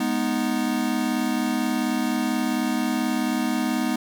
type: chord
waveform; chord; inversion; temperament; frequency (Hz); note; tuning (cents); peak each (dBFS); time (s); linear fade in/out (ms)
square; G# minor; none; equal with one note detuned; 208.4 / 246.9 / 311.1; G#3 / B3 / D#4; +6 / 0 / 0; -29 / -25 / -28; 0-3.96; 5
effects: none